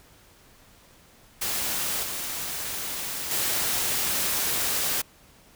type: noise with level steps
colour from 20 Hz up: white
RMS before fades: -28 / -32 / -26 dBFS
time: 1.41-5.02 s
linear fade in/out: 10 ms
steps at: 2.03 / 3.31 s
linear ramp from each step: 2 ms
effects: pink hiss -55 dBFS RMS until 5.55 s